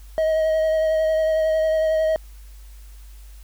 triangle tone with vibrato, 633 Hz, D#5, 30 cents sharp, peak -15 dBFS, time 0.18-2.16 s, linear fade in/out 0 ms, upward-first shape sine, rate 11 Hz, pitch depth 17 cents each way, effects added 50 Hz sine -39 dBFS peak until 3.43 s + white hiss -54 dBFS RMS until 3.43 s

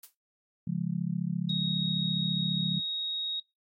blue noise with exponential decay, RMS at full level -41 dBFS, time 0.03-0.15 s, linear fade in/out 5 ms, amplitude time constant 25 ms
sine chord, Db major, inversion none, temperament just, 138.59 / 173.24 / 207.9 Hz, Db3 / F3 / Ab3, 0 / -14 / +2 cents, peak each -35 / -30 / -36 dBFS, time 0.67-2.8 s, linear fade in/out 5 ms
sine tone, 3768 Hz, A#7, 18 cents sharp, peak -30 dBFS, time 1.49-3.4 s, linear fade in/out 5 ms
effects noise-tail reverb RT60 0.2 s tail -21 dB re dry + AAC 48 kbps

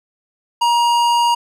sine tone with tanh clipping, 947 Hz, A#5, 27 cents sharp, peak -14 dBFS, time 0.61-1.35 s, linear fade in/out 10 ms, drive 17 dB, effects none

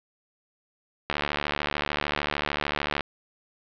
click train, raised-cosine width 0.3 ms, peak -9 dBFS, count 141, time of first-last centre 1.1-3.007 s, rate 73.4 Hz, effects low-pass 4000 Hz 12 dB/octave

